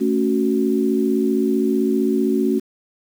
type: chord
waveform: sine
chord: F# minor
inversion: first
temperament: just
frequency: 222 / 277.5 / 370 Hz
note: A3 / C#4 / F#4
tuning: +16 / +2 / 0 cents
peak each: -20 dBFS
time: 0-2.6 s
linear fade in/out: 20 ms
effects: 7-bit